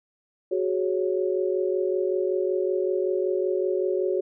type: chord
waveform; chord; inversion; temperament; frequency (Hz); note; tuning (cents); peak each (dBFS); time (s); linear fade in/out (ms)
sine; F# suspended second; none; equal; 370 / 415.3 / 554.4; F#4 / G#4 / C#5; 0 / 0 / 0; -24 / -28 / -29; 0.51-4.21; 10
effects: none